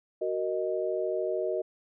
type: chord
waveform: sine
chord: D# minor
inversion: first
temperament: just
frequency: 373.4 / 466.7 / 622.3 Hz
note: F#4 / A#4 / D#5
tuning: +16 / +2 / 0 cents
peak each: -31 / -33 / -31 dBFS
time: 0.21-1.62 s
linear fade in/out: 10 ms
effects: none